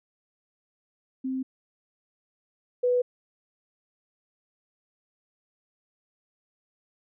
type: tone pair in turn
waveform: sine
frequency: 261.6 / 493.8 Hz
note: C4 / B4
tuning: 0 / 0 cents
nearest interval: major seventh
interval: 1100 cents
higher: second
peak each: -27 / -20 dBFS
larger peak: second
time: 1.24-1.43 / 2.83-3.02 s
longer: neither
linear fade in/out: 10 ms
effects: none